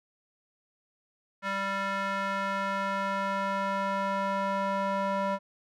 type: tone with band-pass filter sweep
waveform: square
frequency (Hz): 196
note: G3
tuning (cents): 0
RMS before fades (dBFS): -30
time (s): 1.42-5.39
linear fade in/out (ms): 50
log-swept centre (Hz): 1500 to 870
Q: 1.7
effects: none